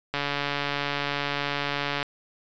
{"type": "click train", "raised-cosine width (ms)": 0.3, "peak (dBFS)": -11, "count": 271, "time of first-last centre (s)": [0.14, 2.028], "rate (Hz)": 143, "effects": ["resampled to 16000 Hz"]}